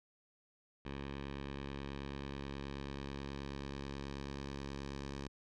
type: tone with low-pass filter sweep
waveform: 10% pulse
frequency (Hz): 69.3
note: C#2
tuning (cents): 0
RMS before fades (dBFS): -44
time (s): 0.85-5.28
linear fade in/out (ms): 5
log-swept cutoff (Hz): 3200 to 5400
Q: 1.4
effects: none